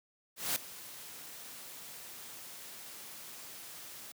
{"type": "noise with ADSR envelope", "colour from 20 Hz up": "white", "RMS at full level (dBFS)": -31, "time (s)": [0.36, 4.12], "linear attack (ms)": 200, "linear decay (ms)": 4, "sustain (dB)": -17, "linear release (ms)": 4, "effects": ["high-pass 100 Hz 12 dB/octave"]}